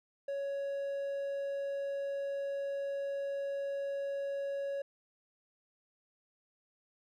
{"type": "tone", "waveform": "triangle", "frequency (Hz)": 557, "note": "C#5", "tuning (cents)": 8, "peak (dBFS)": -32, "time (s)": [0.28, 4.82], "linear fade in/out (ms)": 5, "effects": []}